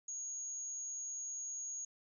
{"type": "tone", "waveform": "sine", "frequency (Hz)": 6645, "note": "G#8", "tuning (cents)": 0, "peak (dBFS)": -40, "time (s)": [0.08, 1.85], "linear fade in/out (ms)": 5, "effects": []}